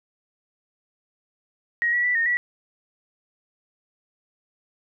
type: tone with pitch steps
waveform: sine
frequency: 1888 / 1936 / 1969 / 1842 / 1943 Hz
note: A#6 / B6 / B6 / A#6 / B6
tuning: +22 / -35 / -6 / -21 / -29 cents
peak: -19 dBFS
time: 1.82-2.37 s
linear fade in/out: 0 ms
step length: 110 ms
effects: none